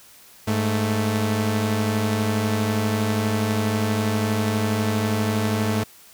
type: tone pair together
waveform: sawtooth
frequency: 103.83 / 220 Hz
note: G#2 / A3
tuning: 0 / 0 cents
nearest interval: octave + minor second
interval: 1300 cents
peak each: -19 dBFS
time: 0.47-5.84 s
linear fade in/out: 10 ms
effects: white hiss -49 dBFS RMS until 6.13 s